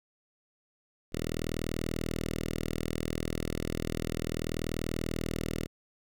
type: tone with notch filter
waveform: 5% pulse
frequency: 40.32 Hz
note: E1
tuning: 38 cents flat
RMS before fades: -34 dBFS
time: 1.12-5.67 s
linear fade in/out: 20 ms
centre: 1000 Hz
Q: 1.1
effects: none